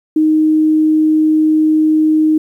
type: tone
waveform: sine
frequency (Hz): 311.1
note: D#4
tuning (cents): 0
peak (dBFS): -8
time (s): 0.16-2.38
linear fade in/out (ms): 5
effects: 8-bit